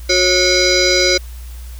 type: tone with frequency modulation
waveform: sine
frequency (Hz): 2185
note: C#7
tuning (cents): -26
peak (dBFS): -10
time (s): 0.09-1.18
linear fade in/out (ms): 10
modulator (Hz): 911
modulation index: 3.7
effects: added 60 Hz sine -28 dBFS peak until 1.79 s + white hiss -43 dBFS RMS until 1.79 s